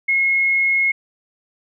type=tone; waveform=sine; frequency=2165 Hz; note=C#7; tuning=41 cents flat; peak=-14 dBFS; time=0.08-0.92 s; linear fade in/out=10 ms; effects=none